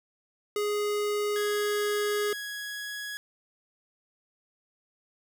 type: tone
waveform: square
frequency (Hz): 415.3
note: G#4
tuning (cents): 0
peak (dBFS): -27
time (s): 0.56-2.33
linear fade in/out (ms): 2
type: tone with pitch glide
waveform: sawtooth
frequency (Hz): 1661.2 to 1671.8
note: G#6 to G#6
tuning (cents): 0 to +11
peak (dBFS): -31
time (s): 1.36-3.17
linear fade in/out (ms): 0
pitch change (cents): +11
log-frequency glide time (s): 2.1-2.95
effects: none